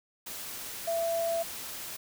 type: tone in noise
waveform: sine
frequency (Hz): 669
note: E5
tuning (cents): +25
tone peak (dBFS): -27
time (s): 0.87-1.43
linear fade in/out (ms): 10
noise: white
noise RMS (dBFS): -40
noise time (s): 0.26-1.97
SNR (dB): +10
effects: none